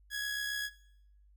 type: tone with amplitude modulation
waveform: sawtooth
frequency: 1671 Hz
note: G#6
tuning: 10 cents sharp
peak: -29 dBFS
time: 0.1-0.7 s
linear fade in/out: 50 ms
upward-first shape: sine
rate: 67.5 Hz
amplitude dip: 45%
effects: noise-tail reverb RT60 0.7 s tail -17 dB re dry + added 50 Hz sine -59 dBFS peak until 1.36 s